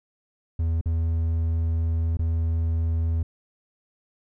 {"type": "tone with dropouts", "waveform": "triangle", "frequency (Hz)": 82, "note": "E2", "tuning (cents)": -9, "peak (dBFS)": -19, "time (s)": [0.59, 3.23], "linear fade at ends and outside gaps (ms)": 5, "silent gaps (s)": [[0.812, 0.857], [2.171, 2.191]], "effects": []}